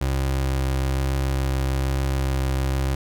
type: tone with vibrato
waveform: 30% pulse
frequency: 66.8 Hz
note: C2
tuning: 36 cents sharp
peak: -18 dBFS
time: 0.01-2.95 s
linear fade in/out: 5 ms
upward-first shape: triangle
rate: 1.1 Hz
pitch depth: 12 cents each way
effects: none